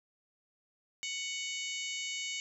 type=harmonic tone; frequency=742 Hz; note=F#5; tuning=5 cents sharp; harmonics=3 / 4 / 5 / 6 / 7 / 8 / 9 / 10; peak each=-40 / -40 / -47 / -48 / -53 / -48 / -44 / -47 dBFS; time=1.03-2.4 s; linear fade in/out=0 ms; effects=none